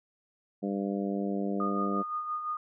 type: harmonic tone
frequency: 99.6 Hz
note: G2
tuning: 28 cents sharp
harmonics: 2 / 3 / 4 / 5 / 6 / 7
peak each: -31 / -35 / -37 / -39 / -41 / -42 dBFS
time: 0.62-2.03 s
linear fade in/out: 20 ms
type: tone with tremolo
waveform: sine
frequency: 1228 Hz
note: D#6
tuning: 23 cents flat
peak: -29 dBFS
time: 1.6-2.57 s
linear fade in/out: 2 ms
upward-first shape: sine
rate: 5.8 Hz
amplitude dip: 50%
effects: none